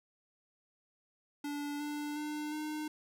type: tone with pitch steps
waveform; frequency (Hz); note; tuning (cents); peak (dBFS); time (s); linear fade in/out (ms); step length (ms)
square; 290 / 294.9 / 299.9 / 304.9; D4 / D4 / D4 / D#4; -22 / +7 / +36 / -35; -37; 1.44-2.88; 5; 360
effects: none